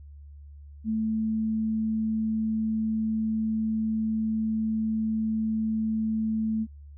sine tone, 220 Hz, A3, in tune, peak -24 dBFS, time 0.84-6.67 s, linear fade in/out 50 ms, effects added 72 Hz sine -43 dBFS peak until 6.97 s

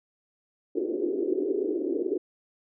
white band-pass noise, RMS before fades -28 dBFS, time 0.75-2.18 s, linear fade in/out 10 ms, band 310 to 420 Hz, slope 48 dB/octave, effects none

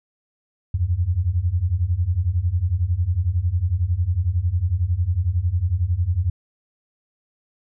sine beating tone pair, 82.1 / 93.1 Hz, E2 / F#2, -6 / +11 cents, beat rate 11 Hz, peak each -22 / -20 dBFS, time 0.74-6.3 s, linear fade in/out 5 ms, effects none

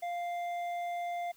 sine tone with hard clipping, 698 Hz, F5, 1 cent flat, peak -35 dBFS, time 0.02-1.32 s, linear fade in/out 10 ms, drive 7 dB, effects white hiss -63 dBFS RMS until 1.36 s

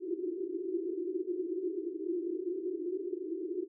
white band-pass noise, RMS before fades -36 dBFS, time 0-3.68 s, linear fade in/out 50 ms, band 330 to 380 Hz, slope 96 dB/octave, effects none

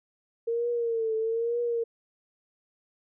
sine tone with vibrato, 459.1 Hz, A#4, 26 cents flat, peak -25 dBFS, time 0.47-1.84 s, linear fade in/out 10 ms, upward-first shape triangle, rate 1.1 Hz, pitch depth 78 cents each way, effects none

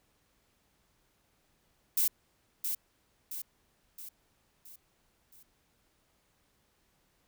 violet noise with echo, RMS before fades -27 dBFS, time 1.97-2.08 s, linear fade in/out 5 ms, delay 670 ms, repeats 5, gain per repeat -6 dB, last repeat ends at 5.43 s, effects pink hiss -72 dBFS RMS until 7.27 s

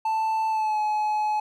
triangle tone with pitch glide, 882 to 850 Hz, A5 to G#5, +4 to +40 cents, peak -20 dBFS, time 0.05-1.4 s, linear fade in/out 5 ms, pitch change -64 cents, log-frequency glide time 0.49-0.79 s, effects none

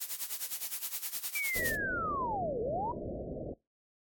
blue noise with tremolo, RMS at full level -34 dBFS, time 0-1.76 s, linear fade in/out 20 ms, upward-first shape sine, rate 9.7 Hz, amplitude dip 80%
sine linear two-way sweep, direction down then up, 2349 to 421.9 to 990 Hz, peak -32 dBFS, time 1.35-2.92 s, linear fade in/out 5 ms, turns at 2.61 s
white low-pass noise, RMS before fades -40 dBFS, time 1.55-3.54 s, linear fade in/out 10 ms, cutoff 660 Hz, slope 96 dB/octave
effects noise-tail reverb RT60 0.2 s tail -19 dB re dry + AAC 64 kbps

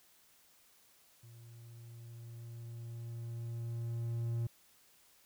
triangle tone with level ramp, 116.7 Hz, A#2, 2 cents sharp, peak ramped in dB -51 to -30 dBFS, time 1.23-4.47 s, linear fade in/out 5 ms, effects white hiss -66 dBFS RMS until 5.25 s

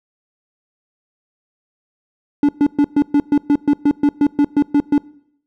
triangle tone bursts, 289.2 Hz, D4, 27 cents flat, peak -7 dBFS, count 15, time 2.43-4.98 s, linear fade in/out 2 ms, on 58 ms, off 120 ms, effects noise-tail reverb RT60 0.7 s tail -22 dB re dry

